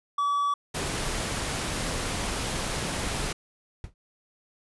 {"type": "tone", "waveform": "triangle", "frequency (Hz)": 1145, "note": "D6", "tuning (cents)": -44, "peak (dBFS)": -21, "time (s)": [0.18, 0.54], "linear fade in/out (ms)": 5}
{"type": "noise", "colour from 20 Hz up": "pink", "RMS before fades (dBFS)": -30, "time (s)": [0.74, 3.33], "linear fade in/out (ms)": 10}
{"type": "noise with exponential decay", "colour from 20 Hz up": "brown", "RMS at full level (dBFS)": -31, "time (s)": [3.84, 3.94], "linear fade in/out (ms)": 1, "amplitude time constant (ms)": 21}
{"effects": ["resampled to 24000 Hz"]}